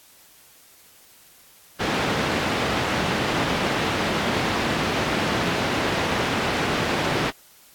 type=band-pass noise; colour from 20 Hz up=pink; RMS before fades=-24 dBFS; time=1.79-7.31 s; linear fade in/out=20 ms; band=130 to 3400 Hz; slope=12 dB/octave; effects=white hiss -52 dBFS RMS until 7.74 s + AAC 64 kbps